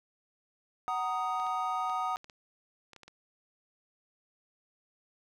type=chord; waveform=triangle; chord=D# minor; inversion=first; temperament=just; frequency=746.7 / 933.4 / 1244.5 Hz; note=F#5 / A#5 / D#6; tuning=+16 / +2 / 0 cents; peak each=-32 / -35 / -31 dBFS; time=0.88-2.16 s; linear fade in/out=0 ms
type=clicks; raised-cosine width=0.2 ms; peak=-33 dBFS; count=10; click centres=1.399 / 1.467 / 1.897 / 2.169 / 2.244 / 2.298 / 2.933 / 2.963 / 3.033 / 3.08 s
effects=none